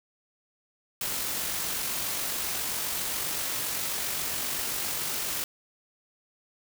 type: noise with amplitude modulation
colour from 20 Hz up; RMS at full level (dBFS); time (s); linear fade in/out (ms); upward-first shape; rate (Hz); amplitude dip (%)
white; -30; 1.01-5.44; 2; sine; 47.5; 25
effects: none